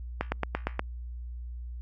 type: slowing click train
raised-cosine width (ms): 0.5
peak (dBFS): -12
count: 6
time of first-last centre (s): 0.21-0.794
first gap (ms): 110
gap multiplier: 1.03
effects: added 60 Hz sine -36 dBFS peak until 1.81 s + Opus 48 kbps